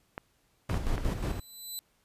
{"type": "clicks", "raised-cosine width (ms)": 0.5, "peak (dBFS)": -20, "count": 4, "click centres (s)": [0.179, 0.698, 0.743, 0.98]}
{"type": "noise with tremolo", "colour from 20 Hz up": "brown", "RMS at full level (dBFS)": -29, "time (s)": [0.69, 1.4], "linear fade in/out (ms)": 5, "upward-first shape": "square", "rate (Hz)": 5.6, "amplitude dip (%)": 50}
{"type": "tone with exponential growth", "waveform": "5% pulse", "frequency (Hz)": 4000, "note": "B7", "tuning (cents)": 21, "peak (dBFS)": -25, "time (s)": [0.96, 1.79], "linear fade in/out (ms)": 0, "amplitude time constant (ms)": 180}
{"effects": ["pink hiss -70 dBFS RMS until 2.04 s", "resampled to 32000 Hz"]}